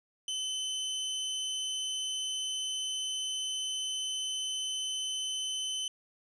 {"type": "tone", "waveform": "sawtooth", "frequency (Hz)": 3045, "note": "F#7", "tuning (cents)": 49, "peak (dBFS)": -29, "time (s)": [0.28, 5.88], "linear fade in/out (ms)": 2, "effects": ["resampled to 22050 Hz"]}